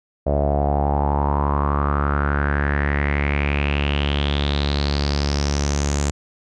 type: tone with low-pass filter sweep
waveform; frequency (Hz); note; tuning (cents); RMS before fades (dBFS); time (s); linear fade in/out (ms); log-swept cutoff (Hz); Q
sawtooth; 71.7; D2; -41; -20; 0.26-6.11; 10; 610 to 7300; 6.1
effects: none